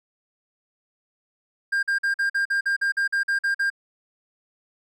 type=tone bursts; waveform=triangle; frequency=1601 Hz; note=G6; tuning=36 cents sharp; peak=-18 dBFS; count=13; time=1.72-3.702 s; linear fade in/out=10 ms; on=110 ms; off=46 ms; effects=none